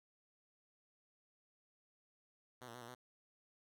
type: tone with pitch steps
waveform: 5% pulse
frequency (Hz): 125.3 / 116.5 / 123.8 / 117.4 / 125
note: B2 / A#2 / B2 / A#2 / B2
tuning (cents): +25 / -1 / +5 / +13 / +21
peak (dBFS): -39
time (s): 2.61-2.95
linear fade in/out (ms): 10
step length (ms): 68
effects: none